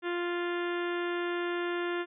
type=harmonic tone; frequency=349.2 Hz; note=F4; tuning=in tune; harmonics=1 / 2 / 3 / 4 / 5 / 6 / 7 / 8 / 9 / 10; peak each=-31 / -42 / -41 / -40 / -40 / -46 / -49 / -47 / -52 / -50 dBFS; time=0.02-2.06 s; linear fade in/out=50 ms; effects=none